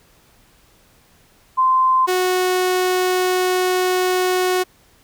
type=tone pair in turn; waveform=sine / sawtooth; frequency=1038 / 367 Hz; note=C6 / F#4; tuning=-14 / -14 cents; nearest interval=octave + tritone; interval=1800 cents; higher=first; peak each=-12 dBFS; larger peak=neither; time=1.57-2.07 / 2.07-4.64 s; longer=second; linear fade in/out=20 ms; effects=pink hiss -54 dBFS RMS until 5.03 s